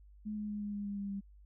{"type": "tone with pitch steps", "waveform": "sine", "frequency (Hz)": [212.1, 210, 208, 205.9, 203.9, 201.9, 199.96, 198.01], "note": ["G#3", "G#3", "G#3", "G#3", "G#3", "G#3", "G3", "G3"], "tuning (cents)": [37, 19, 3, -15, -32, -49, 35, 18], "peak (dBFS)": -36, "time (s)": [0.25, 1.21], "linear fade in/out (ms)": 20, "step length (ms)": 120, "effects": ["added 50 Hz sine -55 dBFS peak until 1.45 s"]}